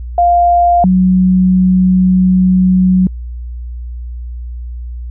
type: tone pair in turn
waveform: sine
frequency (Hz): 698.5 / 184.9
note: F5 / F#3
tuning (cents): 0 / -1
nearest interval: octave + major seventh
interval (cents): 2301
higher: first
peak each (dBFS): -6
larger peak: neither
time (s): 0.18-0.84 / 0.84-3.07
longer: second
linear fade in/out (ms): 2
effects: added 60 Hz sine -21 dBFS peak until 5.1 s